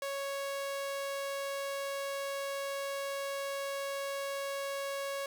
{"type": "tone", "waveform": "sawtooth", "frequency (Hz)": 554.4, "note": "C#5", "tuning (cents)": 0, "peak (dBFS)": -31, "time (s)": [0.02, 5.26], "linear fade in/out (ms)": 2, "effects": []}